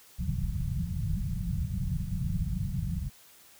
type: low-pass noise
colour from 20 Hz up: white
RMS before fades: -31 dBFS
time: 0.18-3.1 s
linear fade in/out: 20 ms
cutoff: 190 Hz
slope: 96 dB/octave
effects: white hiss -56 dBFS RMS until 3.59 s